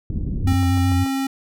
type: low-pass noise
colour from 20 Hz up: pink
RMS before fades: -24 dBFS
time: 0.1-0.54 s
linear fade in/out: 2 ms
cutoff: 260 Hz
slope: 24 dB/octave
type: tone with vibrato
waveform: sine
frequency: 92 Hz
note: F#2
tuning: 9 cents flat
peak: -16 dBFS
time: 0.42-1.05 s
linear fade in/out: 20 ms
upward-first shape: square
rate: 7 Hz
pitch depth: 55 cents each way
type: tone with pitch glide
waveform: square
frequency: 266.1 to 269.3 Hz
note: C4 to C#4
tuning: +29 to -50 cents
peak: -21 dBFS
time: 0.47-1.27 s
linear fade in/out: 5 ms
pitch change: +21 cents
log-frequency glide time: 0.84-0.98 s
type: click train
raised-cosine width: 1 ms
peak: -24 dBFS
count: 4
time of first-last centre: 0.63-1.063 s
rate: 6.93 Hz
effects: none